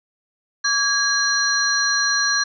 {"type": "tone cluster", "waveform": "sine", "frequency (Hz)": [1149, 1644, 4150, 5780], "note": ["D6", "G#6", "C8", "F#8"], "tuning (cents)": [-38, -18, -15, -41], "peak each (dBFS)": [-27, -20, -22, -23], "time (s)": [0.64, 2.44], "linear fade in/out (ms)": 10, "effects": []}